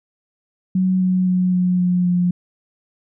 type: tone with pitch steps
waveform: sine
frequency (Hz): 186 / 184.29 / 182.59 / 180.91 / 179.25 / 177.6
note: F#3 / F#3 / F#3 / F#3 / F3 / F3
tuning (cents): +9 / -7 / -23 / -39 / +45 / +29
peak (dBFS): -14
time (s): 0.75-2.31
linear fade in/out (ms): 5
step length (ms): 260
effects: none